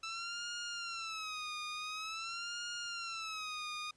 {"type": "tone with vibrato", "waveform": "15% pulse", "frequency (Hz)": 1318.5, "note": "E6", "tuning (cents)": 0, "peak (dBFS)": -33, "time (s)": [0.03, 3.91], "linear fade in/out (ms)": 5, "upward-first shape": "sine", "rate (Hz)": 0.47, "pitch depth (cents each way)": 130, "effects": ["pink hiss -71 dBFS RMS until 3.96 s", "resampled to 22050 Hz"]}